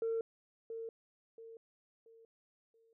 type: tone with echo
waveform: sine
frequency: 454.1 Hz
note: A#4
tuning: 45 cents flat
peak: -31 dBFS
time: 0.02-0.21 s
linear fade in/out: 2 ms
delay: 680 ms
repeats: 4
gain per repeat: -9 dB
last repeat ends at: 2.93 s
effects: tanh soft clip ceiling -29 dBFS